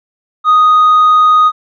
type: tone with tanh clipping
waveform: sine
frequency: 1244.5 Hz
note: D#6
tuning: in tune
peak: -5 dBFS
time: 0.44-1.52 s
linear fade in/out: 50 ms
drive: 1 dB
effects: none